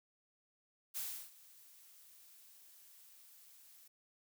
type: noise with ADSR envelope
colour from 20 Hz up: blue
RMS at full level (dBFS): -40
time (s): 0.94-3.88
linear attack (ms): 28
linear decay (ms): 330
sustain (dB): -21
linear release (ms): 6
effects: none

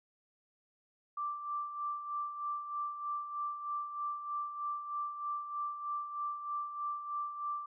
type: tone with tremolo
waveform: sine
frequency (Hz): 1174.7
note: D6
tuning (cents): 0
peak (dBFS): -33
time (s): 1.17-7.66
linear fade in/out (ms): 5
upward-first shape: sine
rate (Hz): 3.2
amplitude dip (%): 60
effects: none

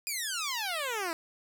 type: exponential sweep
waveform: 10% pulse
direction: down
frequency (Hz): 2489 to 317.1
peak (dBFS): -23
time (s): 0.07-1.13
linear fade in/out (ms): 0
effects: none

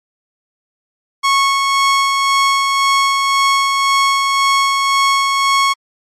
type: tone with tremolo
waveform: sawtooth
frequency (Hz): 1100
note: C#6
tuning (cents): -14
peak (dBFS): -6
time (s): 1.23-5.74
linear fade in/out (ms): 20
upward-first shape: sine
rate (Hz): 1.9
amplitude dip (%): 30
effects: low-pass 8000 Hz 12 dB/octave + MP3 64 kbps

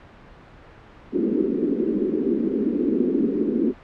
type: band-pass noise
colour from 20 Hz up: pink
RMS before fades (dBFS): -22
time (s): 1.12-3.74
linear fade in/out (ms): 50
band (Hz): 220 to 410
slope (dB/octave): 48
effects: pink hiss -46 dBFS RMS until 3.83 s + low-pass 2000 Hz 12 dB/octave

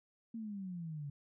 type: exponential sweep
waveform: sine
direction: down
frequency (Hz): 231.9 to 139.7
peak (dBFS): -40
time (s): 0.34-1.1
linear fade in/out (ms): 5
effects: none

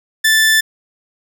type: tone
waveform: sawtooth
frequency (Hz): 1760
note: A6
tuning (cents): 0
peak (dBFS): -6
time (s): 0.24-0.61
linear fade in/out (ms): 10
effects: none

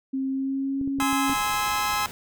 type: tone with pitch glide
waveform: sine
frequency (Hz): 266.9 to 274.4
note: C4 to C#4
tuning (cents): +35 to -17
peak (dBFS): -24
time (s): 0.13-1.34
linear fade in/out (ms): 10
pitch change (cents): +48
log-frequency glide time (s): 0.29-0.86
type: clicks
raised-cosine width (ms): 3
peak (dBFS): -25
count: 6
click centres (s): 0.813 / 0.876 / 0.987 / 1.024 / 1.129 / 1.297
type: chord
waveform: sawtooth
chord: Ab augmented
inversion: none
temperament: just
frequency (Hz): 830.6 / 1038.3 / 1297.8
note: Ab5 / C6 / E6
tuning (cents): 0 / -14 / -27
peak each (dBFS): -24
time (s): 1-2.06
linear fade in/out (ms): 0
type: noise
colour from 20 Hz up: pink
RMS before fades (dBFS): -40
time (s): 1.28-2.11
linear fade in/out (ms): 0
effects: none

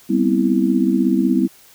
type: chord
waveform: sine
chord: C major seventh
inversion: second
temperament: just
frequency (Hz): 196.22 / 245.3 / 261.6 / 327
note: G3 / B3 / C4 / E4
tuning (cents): +2 / -12 / 0 / -14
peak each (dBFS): -19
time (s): 0.09-1.48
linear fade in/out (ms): 20
effects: white hiss -48 dBFS RMS until 1.74 s

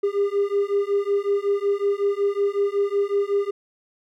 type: beating tone pair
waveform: triangle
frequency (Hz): 400 / 405.4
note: G4 / G#4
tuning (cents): +35 / -42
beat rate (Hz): 5.4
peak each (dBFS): -20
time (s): 0.03-3.51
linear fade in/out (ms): 10
effects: tanh soft clip ceiling -11 dBFS

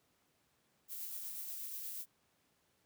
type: noise with tremolo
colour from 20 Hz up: violet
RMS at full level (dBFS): -43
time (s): 0.88-2.06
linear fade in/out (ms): 50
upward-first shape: sine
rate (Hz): 8.3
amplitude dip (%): 25
effects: pink hiss -75 dBFS RMS until 2.85 s + high-pass 100 Hz 12 dB/octave

